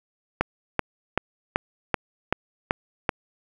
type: click train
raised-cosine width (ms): 0.5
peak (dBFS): -5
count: 8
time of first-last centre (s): 0.41-3.092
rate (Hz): 2.61
effects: 7-bit